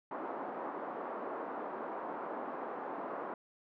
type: band-pass noise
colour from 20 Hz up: white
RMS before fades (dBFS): -41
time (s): 0.11-3.34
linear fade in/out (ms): 2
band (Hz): 250 to 1100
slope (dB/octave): 24
effects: none